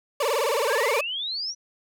30% pulse tone with vibrato, 510 Hz, C5, 44 cents flat, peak -19 dBFS, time 0.2-1.01 s, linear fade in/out 5 ms, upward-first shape sine, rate 19 Hz, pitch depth 260 cents each way
sine exponential sweep, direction up, 1480 to 5920 Hz, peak -27 dBFS, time 0.66-1.55 s, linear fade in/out 50 ms
effects none

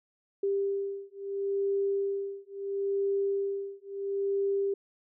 sine beating tone pair, 395.8 / 396.54 Hz, G4 / G4, +17 / +20 cents, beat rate 0.74 Hz, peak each -31 dBFS, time 0.43-4.74 s, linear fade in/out 5 ms, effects none

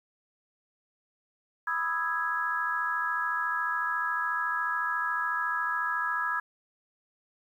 sine chord, E major seventh, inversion second, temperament equal, 987.8 / 1244.5 / 1318.5 / 1661.2 Hz, B5 / D#6 / E6 / G#6, 0 / 0 / 0 / 0 cents, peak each -34 / -35 / -33 / -30 dBFS, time 1.67-6.4 s, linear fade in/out 5 ms, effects 10-bit

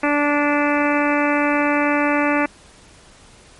harmonic tone, 291.6 Hz, D4, 12 cents flat, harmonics 1 / 2 / 3 / 4 / 5 / 6 / 7 / 8 / 9, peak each -19 / -22 / -24 / -25 / -26 / -27 / -27 / -28 / -29 dBFS, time 0.03-2.46 s, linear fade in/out 5 ms, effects pink hiss -47 dBFS RMS until 3.59 s + MP3 48 kbps

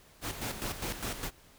pink noise with tremolo, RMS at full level -35 dBFS, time 0.21-1.31 s, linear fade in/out 50 ms, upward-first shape square, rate 4.9 Hz, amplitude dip 60%, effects pink hiss -59 dBFS RMS until 1.58 s

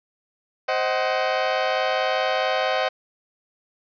sawtooth chord, C diminished, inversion none, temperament just, 523.3 / 627.9 / 753.5 Hz, C5 / Eb5 / Gb5, 0 / +16 / +31 cents, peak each -21 dBFS, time 0.68-2.89 s, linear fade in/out 10 ms, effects resampled to 11025 Hz + 8-bit

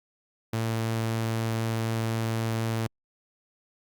sawtooth tone, 113 Hz, A2, 47 cents sharp, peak -22 dBFS, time 0.53-2.87 s, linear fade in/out 5 ms, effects Opus 48 kbps

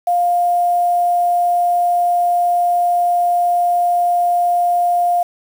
sine tone with quantisation, 703 Hz, F5, 11 cents sharp, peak -12 dBFS, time 0.07-5.23 s, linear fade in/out 5 ms, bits 6, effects none

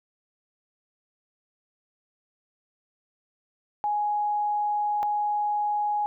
sine tone pair in turn, 833 / 833 Hz, G#5 / G#5, +5 / +5 cents, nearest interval unison, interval 0 cents, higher neither, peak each -23 dBFS, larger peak neither, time 3.84-5.03 / 5.03-6.06 s, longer first, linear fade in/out 0 ms, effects none

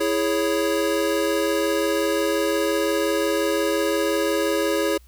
square chord, C# minor, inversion first, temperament equal, 329.6 / 415.3 / 554.4 Hz, E4 / G#4 / C#5, 0 / 0 / 0 cents, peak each -25 dBFS, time 0-4.98 s, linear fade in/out 10 ms, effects added 60 Hz sine -47 dBFS peak until 5.07 s + white hiss -59 dBFS RMS until 5.07 s

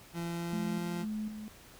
30% pulse tone with pitch glide, 170 to 172.87 Hz, F3 to F3, -46 to -17 cents, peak -32 dBFS, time 0.13-1.06 s, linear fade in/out 50 ms, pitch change +29 cents, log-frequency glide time 0.29-0.87 s
sine tone with tremolo, 214 Hz, A3, 48 cents flat, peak -33 dBFS, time 0.53-1.48 s, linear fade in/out 0 ms, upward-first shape square, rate 2 Hz, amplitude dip 55%
effects pink hiss -55 dBFS RMS until 1.79 s

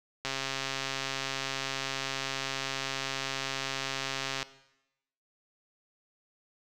click train, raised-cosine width 0.2 ms, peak -15 dBFS, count 565, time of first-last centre 0.25-4.428 s, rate 135 Hz, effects noise-tail reverb RT60 0.9 s tail -17 dB re dry

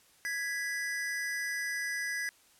square tone pair together, 1663.6 / 1975.5 Hz, G#6 / B6, +2 / 0 cents, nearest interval minor third, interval 298 cents, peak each -36 / -36 dBFS, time 0.25-2.29 s, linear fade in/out 0 ms, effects white hiss -63 dBFS RMS until 2.59 s + low-pass 12000 Hz 12 dB/octave

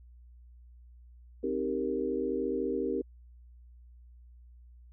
sine chord, C minor seventh, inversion none, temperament equal, 261.6 / 311.1 / 392 / 466.2 Hz, C4 / Eb4 / G4 / Bb4, 0 / 0 / 0 / 0 cents, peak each -35 / -36 / -33 / -34 dBFS, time 1.43-3.02 s, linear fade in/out 10 ms, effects added 60 Hz sine -51 dBFS peak until 4.92 s

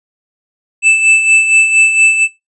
square tone with tremolo, 2637 Hz, E7, in tune, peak -5 dBFS, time 0.82-2.28 s, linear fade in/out 50 ms, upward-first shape sine, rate 4.3 Hz, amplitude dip 60%, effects noise-tail reverb RT60 0.2 s tail -17 dB re dry + resampled to 22050 Hz

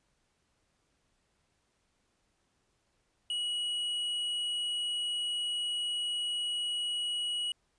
sine tone with hard clipping, 2916 Hz, F#7, 26 cents flat, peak -32 dBFS, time 3.3-7.52 s, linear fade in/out 2 ms, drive 5 dB, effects pink hiss -75 dBFS RMS until 7.78 s + resampled to 22050 Hz

